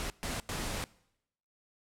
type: noise bursts at uneven times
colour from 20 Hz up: pink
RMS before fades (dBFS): -36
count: 3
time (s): 0-0.1 / 0.23-0.4 / 0.49-0.84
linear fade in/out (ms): 0
effects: noise-tail reverb RT60 0.8 s tail -22 dB re dry + low-pass 11000 Hz 12 dB/octave